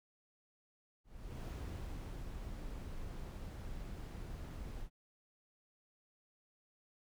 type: noise with ADSR envelope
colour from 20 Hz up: brown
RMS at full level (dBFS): -42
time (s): 1.04-4.9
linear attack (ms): 420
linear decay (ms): 800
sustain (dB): -3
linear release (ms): 81
effects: none